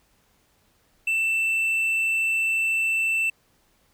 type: tone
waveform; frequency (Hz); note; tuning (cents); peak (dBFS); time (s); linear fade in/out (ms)
triangle; 2666; E7; +19; -19; 1.07-3.3; 5
effects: pink hiss -64 dBFS RMS until 3.93 s